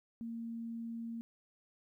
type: tone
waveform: sine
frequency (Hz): 230.3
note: A#3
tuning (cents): -21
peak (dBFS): -39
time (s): 0.21-1.21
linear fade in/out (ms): 0
effects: 13-bit